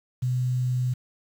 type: tone with quantisation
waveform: sine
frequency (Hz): 125.8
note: B2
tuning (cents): +32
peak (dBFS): -22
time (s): 0.22-0.94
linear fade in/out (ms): 10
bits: 8
effects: none